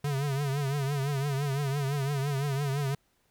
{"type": "tone with vibrato", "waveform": "square", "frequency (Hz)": 140.1, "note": "C#3", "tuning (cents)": 19, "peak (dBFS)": -28, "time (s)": [0.04, 2.95], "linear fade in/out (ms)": 5, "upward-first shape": "triangle", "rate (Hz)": 5.9, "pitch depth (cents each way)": 100, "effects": ["pink hiss -71 dBFS RMS until 3.3 s"]}